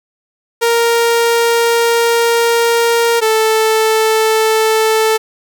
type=tone pair in turn; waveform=sawtooth; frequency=466.2 / 440 Hz; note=A#4 / A4; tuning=0 / 0 cents; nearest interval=minor second; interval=100 cents; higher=first; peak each=-6 dBFS; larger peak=neither; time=0.61-3.21 / 3.21-5.18 s; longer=first; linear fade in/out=20 ms; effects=none